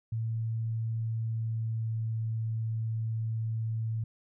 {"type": "tone with pitch glide", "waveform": "sine", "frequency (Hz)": [112.9, 111.99], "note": ["A2", "A2"], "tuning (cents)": [45, 31], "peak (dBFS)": -29, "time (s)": [0.12, 4.04], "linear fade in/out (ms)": 5, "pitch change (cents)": -14, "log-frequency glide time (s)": [1.04, 2.1], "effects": []}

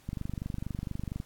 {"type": "click train", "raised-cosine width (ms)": 5, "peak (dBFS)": -22, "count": 28, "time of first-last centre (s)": [0.09, 1.201], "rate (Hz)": 24.3, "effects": ["pink hiss -60 dBFS RMS until 1.25 s", "AAC 64 kbps"]}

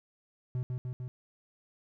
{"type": "tone with echo", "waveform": "triangle", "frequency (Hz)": 125.6, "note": "B2", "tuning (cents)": 30, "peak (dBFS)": -28, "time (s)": [0.55, 0.63], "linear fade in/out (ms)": 0, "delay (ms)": 150, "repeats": 3, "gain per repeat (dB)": -2, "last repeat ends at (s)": 1.08, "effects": []}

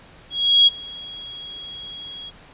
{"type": "tone with ADSR envelope", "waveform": "sine", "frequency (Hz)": 3307, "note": "G#7", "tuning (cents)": -8, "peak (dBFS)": -8, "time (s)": [0.3, 2.31], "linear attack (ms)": 370, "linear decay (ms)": 23, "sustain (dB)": -24, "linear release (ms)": 26, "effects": ["pink hiss -47 dBFS RMS until 2.53 s", "resampled to 8000 Hz"]}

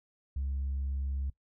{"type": "tone", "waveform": "sine", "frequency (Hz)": 68.2, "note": "C#2", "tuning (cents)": -28, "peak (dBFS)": -29, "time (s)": [0.36, 1.3], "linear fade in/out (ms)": 5, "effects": ["noise-tail reverb RT60 0.1 s tail -21 dB re dry", "tanh soft clip ceiling -28 dBFS"]}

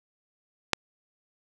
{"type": "click", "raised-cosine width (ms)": 0.2, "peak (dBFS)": -3, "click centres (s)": 0.733, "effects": []}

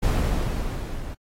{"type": "noise with level ramp", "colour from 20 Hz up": "brown", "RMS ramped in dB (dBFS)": [-19, -34], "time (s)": [0.02, 1.15], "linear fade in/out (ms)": 20, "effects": ["AAC 48 kbps"]}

